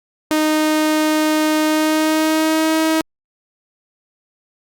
sawtooth tone with pitch glide, 309.1 to 318.5 Hz, D#4 to D#4, -11 to +41 cents, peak -10 dBFS, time 0.31-3.01 s, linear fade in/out 0 ms, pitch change +52 cents, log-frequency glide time 1.64-2.8 s, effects Opus 48 kbps

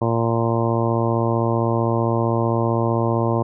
harmonic tone, 115.5 Hz, A#2, 16 cents flat, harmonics 1 / 2 / 3 / 4 / 5 / 6 / 7 / 8 / 9, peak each -21 / -25 / -24 / -27 / -26 / -30 / -32 / -29 / -29 dBFS, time 0.01-3.43 s, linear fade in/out 10 ms, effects none

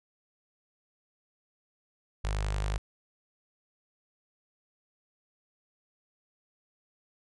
sawtooth tone with notch filter, 51 Hz, G#1, 31 cents flat, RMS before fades -31 dBFS, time 2.24-2.78 s, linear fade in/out 5 ms, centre 260 Hz, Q 0.58, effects resampled to 22050 Hz

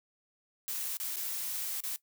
blue noise with dropouts, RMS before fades -36 dBFS, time 0.68-1.96 s, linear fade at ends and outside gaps 0 ms, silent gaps 0.969-1 / 1.159-1.168 / 1.804-1.837 s, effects noise-tail reverb RT60 0.1 s tail -18 dB re dry

